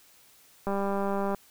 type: click train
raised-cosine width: 1 ms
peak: -17 dBFS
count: 135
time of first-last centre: 0.67-1.347 s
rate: 198 Hz
effects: white hiss -58 dBFS RMS until 1.5 s